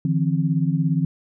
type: tone cluster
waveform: sine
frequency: 151.1 / 168.3 / 264 Hz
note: D3 / E3 / C4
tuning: +50 / +36 / +16 cents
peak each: -21 / -21 / -26 dBFS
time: 0.05-1.05 s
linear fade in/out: 2 ms
effects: none